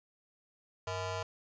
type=ring-modulated tone; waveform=20% pulse; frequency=370 Hz; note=F#4; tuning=in tune; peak=-27 dBFS; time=0.87-1.23 s; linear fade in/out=5 ms; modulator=272 Hz; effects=resampled to 16000 Hz